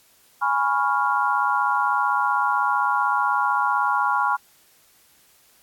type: chord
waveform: sine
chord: C# dominant seventh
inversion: second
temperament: equal with one note detuned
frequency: 830.6 / 987.8 / 1103.6 / 1396.9 Hz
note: G#5 / B5 / C#6 / E#6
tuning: 0 / 0 / -8 / 0 cents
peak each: -24 dBFS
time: 0.41-4.37 s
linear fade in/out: 20 ms
effects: white hiss -57 dBFS RMS until 5.62 s + AAC 64 kbps